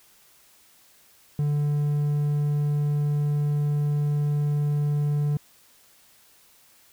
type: tone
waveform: triangle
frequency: 146.7 Hz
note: D3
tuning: 2 cents flat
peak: -19 dBFS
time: 1.39-5.37 s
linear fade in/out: 2 ms
effects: white hiss -57 dBFS RMS until 6.92 s